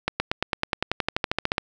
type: accelerating click train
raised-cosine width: 0.3 ms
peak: -6 dBFS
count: 18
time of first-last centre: 0.08-1.581 s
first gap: 120 ms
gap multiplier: 0.96
effects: none